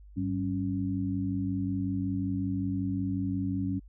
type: tone cluster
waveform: sine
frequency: 100.4 / 191.8 / 277.2 Hz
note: G2 / G3 / C#4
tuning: +42 / -37 / 0 cents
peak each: -33 / -33 / -31 dBFS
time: 0.16-3.8 s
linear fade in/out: 20 ms
effects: added 50 Hz sine -48 dBFS peak until 3.88 s